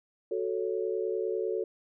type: chord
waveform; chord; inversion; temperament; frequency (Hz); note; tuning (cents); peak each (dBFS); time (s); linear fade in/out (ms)
sine; F# minor; none; equal; 370 / 440 / 554.4; F#4 / A4 / C#5; 0 / 0 / 0; -32 / -31 / -37; 0.31-1.64; 5
effects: none